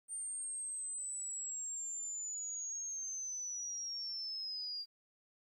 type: linear sweep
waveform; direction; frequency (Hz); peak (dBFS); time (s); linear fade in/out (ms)
sine; down; 8850 to 4765; -39; 0.08-4.86; 50
effects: 12-bit